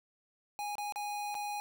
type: tone with dropouts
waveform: square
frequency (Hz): 826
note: G#5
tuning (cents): -10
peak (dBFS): -36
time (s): 0.59-1.6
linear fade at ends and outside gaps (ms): 0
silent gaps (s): 0.754-0.782 / 0.923-0.959 / 1.344-1.351
effects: none